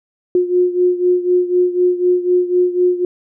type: beating tone pair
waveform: sine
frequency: 358.2 / 362.2 Hz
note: F4 / F#4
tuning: +44 / -37 cents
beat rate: 4 Hz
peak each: -13 / -17 dBFS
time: 0.35-3.05 s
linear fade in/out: 2 ms
effects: none